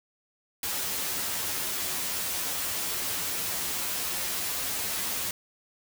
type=noise with comb filter; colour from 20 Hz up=white; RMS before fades=-31 dBFS; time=0.63-5.31 s; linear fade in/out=2 ms; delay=11 ms; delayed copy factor=+0.7; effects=none